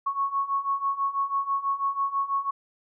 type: beating tone pair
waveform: sine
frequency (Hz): 1101 / 1107.1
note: C#6 / C#6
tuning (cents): -12 / -3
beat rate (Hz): 6.1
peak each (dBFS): -29 / -26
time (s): 0.06-2.51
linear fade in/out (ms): 10
effects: none